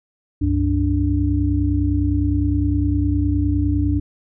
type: tone cluster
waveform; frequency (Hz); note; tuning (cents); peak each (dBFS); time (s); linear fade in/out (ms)
sine; 67.6 / 97.4 / 291.5; C#2 / G2 / D4; -43 / -11 / -13; -20; 0.41-4; 10
effects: none